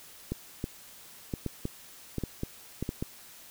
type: clicks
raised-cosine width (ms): 3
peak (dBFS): -18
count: 11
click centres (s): 0.32 / 0.641 / 1.338 / 1.463 / 1.654 / 2.183 / 2.237 / 2.434 / 2.826 / 2.891 / 3.025
effects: white hiss -51 dBFS RMS until 3.5 s